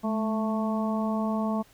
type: harmonic tone with a mistuned harmonic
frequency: 220.6 Hz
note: A3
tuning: 5 cents sharp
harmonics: 1 / 2 / 3 / 4 / 5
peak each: -26 / -38 / -33 / -36 / -36 dBFS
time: 0.03-1.63 s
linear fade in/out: 20 ms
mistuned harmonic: 1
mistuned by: -41 cents
effects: pink hiss -58 dBFS RMS until 1.73 s